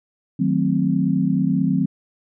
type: chord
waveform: sine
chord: D# diminished seventh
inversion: none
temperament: equal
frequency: 155.56 / 185 / 220 / 261.6 Hz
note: D#3 / F#3 / A3 / C4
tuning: 0 / 0 / 0 / 0 cents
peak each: -23 / -20 / -25 / -21 dBFS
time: 0.39-1.86 s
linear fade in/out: 10 ms
effects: none